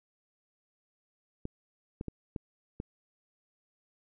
clicks, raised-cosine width 3 ms, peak -23 dBFS, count 5, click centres 1.454 / 2.011 / 2.083 / 2.362 / 2.801 s, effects none

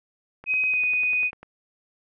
click train, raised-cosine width 0.5 ms, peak -27 dBFS, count 11, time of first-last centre 0.44-1.43 s, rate 10.1 Hz
sine tone with pitch glide, 2520 to 2490 Hz, D#7 to D#7, +21 to +1 cents, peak -20 dBFS, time 0.46-1.31 s, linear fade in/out 50 ms, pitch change -20 cents, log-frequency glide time 0.69-0.81 s
effects none

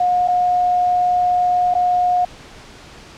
sine tone with dropouts, 719 Hz, F#5, 50 cents flat, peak -13 dBFS, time 0-2.25 s, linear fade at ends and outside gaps 5 ms, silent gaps 0.277-0.283 / 1.74-1.75 s, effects pink hiss -40 dBFS RMS until 3.17 s + low-pass 6000 Hz 12 dB/octave

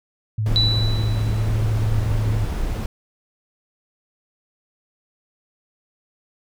sine tone with vibrato, 108.1 Hz, A2, 30 cents flat, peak -19 dBFS, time 0.38-2.45 s, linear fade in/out 5 ms, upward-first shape sine, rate 16 Hz, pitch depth 41 cents each way
brown noise, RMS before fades -24 dBFS, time 0.46-2.86 s, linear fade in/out 2 ms
sine tone with exponential decay, 3957 Hz, B7, 3 cents sharp, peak -14 dBFS, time 0.56-1.48 s, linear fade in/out 0 ms, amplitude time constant 200 ms
effects none

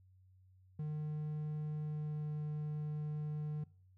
triangle tone with pitch glide, 151.8 to 150.84 Hz, D#3 to D3, -42 to +47 cents, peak -35 dBFS, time 0.79-3.64 s, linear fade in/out 5 ms, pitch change -11 cents, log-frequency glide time 1.81-2.28 s, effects noise-tail reverb RT60 0.5 s tail -22 dB re dry + added 93 Hz sine -62 dBFS peak until 3.97 s

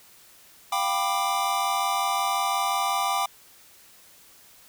square chord, G dominant seventh, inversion third, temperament equal with one note detuned, 698.5 / 784 / 987.8 / 1189 Hz, F5 / G5 / B5 / D6, 0 / 0 / 0 / +21 cents, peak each -33 / -28 / -31 / -28 dBFS, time 0.72-3.26 s, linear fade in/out 5 ms, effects white hiss -53 dBFS RMS until 4.68 s

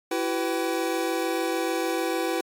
square tone cluster, 333.2 / 379.9 / 496.7 / 770 Hz, E4 / F#4 / B4 / G5, +19 / +46 / +10 / -31 cents, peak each -29 / -32 / -31 / -33 dBFS, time 0.11-2.41 s, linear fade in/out 5 ms, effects AAC 64 kbps

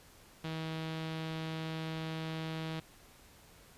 sawtooth tone with low-pass filter, 160.1 Hz, D#3, 50 cents sharp, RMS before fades -39 dBFS, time 0.44-2.8 s, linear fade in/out 5 ms, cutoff 3700 Hz, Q 2.1, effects pink hiss -59 dBFS RMS until 3.77 s + resampled to 32000 Hz

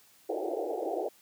pink band-pass noise, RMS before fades -33 dBFS, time 0.29-1.09 s, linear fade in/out 10 ms, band 320 to 790 Hz, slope 96 dB/octave, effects white hiss -61 dBFS RMS until 1.21 s + high-pass 80 Hz 12 dB/octave

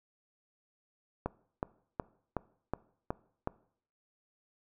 click train, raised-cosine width 1 ms, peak -18 dBFS, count 7, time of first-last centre 1.26-3.474 s, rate 2.71 Hz, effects noise-tail reverb RT60 0.6 s tail -21 dB re dry

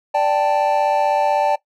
triangle chord, D suspended fourth, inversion none, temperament equal, 587.3 / 784 / 880 Hz, D5 / G5 / A5, 0 / 0 / 0 cents, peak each -17 dBFS, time 0.14-1.56 s, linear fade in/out 10 ms, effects noise-tail reverb RT60 0.1 s tail -19 dB re dry

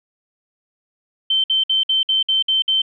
sine tone bursts, 3100 Hz, G7, 20 cents flat, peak -14 dBFS, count 8, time 1.3-2.819 s, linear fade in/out 5 ms, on 140 ms, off 57 ms, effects none

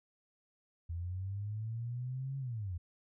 sine linear two-way sweep, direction up then down, 82.41 to 137.7 to 82.41 Hz, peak -36 dBFS, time 0.89-2.78 s, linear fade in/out 10 ms, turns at 2.38 s, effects none

